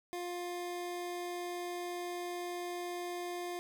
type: tone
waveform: 25% pulse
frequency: 352.4 Hz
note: F4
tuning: 16 cents sharp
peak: -34 dBFS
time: 0.13-3.59 s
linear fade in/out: 0 ms
effects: none